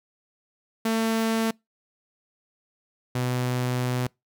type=tone pair in turn; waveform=sawtooth; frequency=224.3 / 125.16 Hz; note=A3 / B2; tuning=+34 / +24 cents; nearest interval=minor seventh; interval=1010 cents; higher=first; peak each=-18 / -20 dBFS; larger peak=first; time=0.85-1.51 / 3.15-4.07 s; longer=second; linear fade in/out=5 ms; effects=noise-tail reverb RT60 0.2 s tail -26 dB re dry